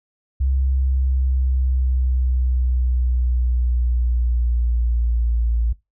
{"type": "linear sweep", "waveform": "sine", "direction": "down", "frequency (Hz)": [66.5, 57.2], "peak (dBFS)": -16, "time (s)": [0.4, 5.73], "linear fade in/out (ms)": 10, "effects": ["noise-tail reverb RT60 0.2 s tail -20 dB re dry"]}